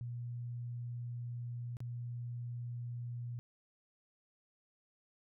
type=tone with dropouts; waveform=sine; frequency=120.3 Hz; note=B2; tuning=45 cents flat; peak=-39 dBFS; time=0.01-3.39 s; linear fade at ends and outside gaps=0 ms; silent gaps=1.769-1.804 s; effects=none